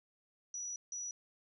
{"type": "tone bursts at uneven times", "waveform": "sine", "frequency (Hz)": 5870, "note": "F#8", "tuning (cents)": -15, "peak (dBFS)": -39, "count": 2, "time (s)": [[0.54, 0.76], [0.92, 1.11]], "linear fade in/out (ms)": 2, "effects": []}